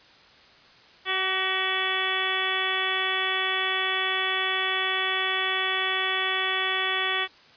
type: harmonic tone with a mistuned harmonic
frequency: 377.3 Hz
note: F#4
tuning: 34 cents sharp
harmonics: 1 / 2 / 3 / 4 / 5 / 6 / 7 / 8 / 9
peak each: -35 / -35 / -32 / -35 / -29 / -33 / -34 / -34 / -30 dBFS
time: 1.05-7.28 s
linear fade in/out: 50 ms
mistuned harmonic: 3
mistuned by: +22 cents
effects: white hiss -53 dBFS RMS until 7.56 s + resampled to 11025 Hz